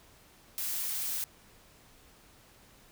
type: noise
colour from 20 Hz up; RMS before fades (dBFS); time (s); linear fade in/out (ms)
blue; -34; 0.58-1.24; 0
effects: pink hiss -59 dBFS RMS until 2.91 s